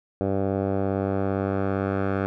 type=tone with low-pass filter sweep; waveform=10% pulse; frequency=97.6 Hz; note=G2; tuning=7 cents flat; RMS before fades=-25 dBFS; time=0.21-2.26 s; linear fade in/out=0 ms; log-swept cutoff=670 to 1400 Hz; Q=1.4; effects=none